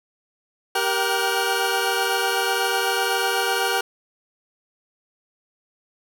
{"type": "tone cluster", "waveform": "20% pulse", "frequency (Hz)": [390.5, 470.7, 773, 1434], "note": ["G4", "A#4", "G5", "F6"], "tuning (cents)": [-7, 17, -24, 45], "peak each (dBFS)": -21, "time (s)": [0.75, 3.81], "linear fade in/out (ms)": 5, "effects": []}